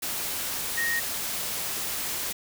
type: tone in noise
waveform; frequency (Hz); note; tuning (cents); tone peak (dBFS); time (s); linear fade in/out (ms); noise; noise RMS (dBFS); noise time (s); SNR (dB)
sine; 1864.7; A#6; 0; -25; 0.77-1; 10; white; -31; 0.02-2.33; +3
effects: none